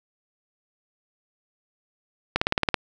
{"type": "click train", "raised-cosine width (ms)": 0.3, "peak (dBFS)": -4, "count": 8, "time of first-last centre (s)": [2.36, 2.743], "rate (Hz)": 18.3, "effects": []}